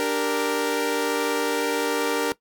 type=chord; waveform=sawtooth; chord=G minor; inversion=second; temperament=equal; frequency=293.7 / 392 / 466.2 Hz; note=D4 / G4 / Bb4; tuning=0 / 0 / 0 cents; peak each=-23 / -26 / -20 dBFS; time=0-2.32 s; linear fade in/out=0 ms; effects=noise-tail reverb RT60 0.1 s tail -18 dB re dry